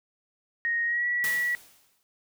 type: tone with pitch glide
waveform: sine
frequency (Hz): 1868 to 1938.3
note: A#6 to B6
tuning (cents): +3 to -33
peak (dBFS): -24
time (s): 0.65-1.55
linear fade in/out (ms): 0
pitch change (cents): +64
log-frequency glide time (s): 0.85-1.06
type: noise with exponential decay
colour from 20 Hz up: white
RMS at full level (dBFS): -33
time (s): 1.24-2.03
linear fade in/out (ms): 0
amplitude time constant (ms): 170
effects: none